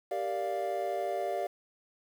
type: chord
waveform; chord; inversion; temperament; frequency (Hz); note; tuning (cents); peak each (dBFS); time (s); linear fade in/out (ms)
triangle; G minor seventh; none; equal; 392 / 466.2 / 587.3 / 698.5; G4 / Bb4 / D5 / F5; 0 / 0 / 0 / 0; -35 / -38 / -33 / -32; 0.11-1.47; 5
effects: 9-bit